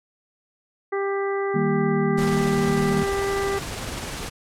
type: harmonic tone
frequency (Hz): 395.4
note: G4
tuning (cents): +15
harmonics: 1 / 2 / 3 / 4 / 5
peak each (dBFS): -23 / -32 / -32 / -38 / -34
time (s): 0.92-3.59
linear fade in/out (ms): 10
type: chord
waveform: sine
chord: Eb major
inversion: none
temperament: equal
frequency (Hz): 155.56 / 196 / 233.1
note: Eb3 / G3 / Bb3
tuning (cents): 0 / 0 / 0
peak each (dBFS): -25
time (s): 1.54-3.03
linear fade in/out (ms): 10
type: noise with tremolo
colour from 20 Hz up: pink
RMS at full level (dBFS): -30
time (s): 2.17-4.3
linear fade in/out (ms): 20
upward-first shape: sine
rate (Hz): 20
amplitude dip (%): 30
effects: low-pass 10000 Hz 12 dB/octave